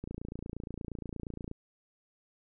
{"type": "click train", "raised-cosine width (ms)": 3, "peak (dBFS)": -26, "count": 43, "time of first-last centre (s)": [0.04, 1.514], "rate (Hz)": 28.5, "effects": []}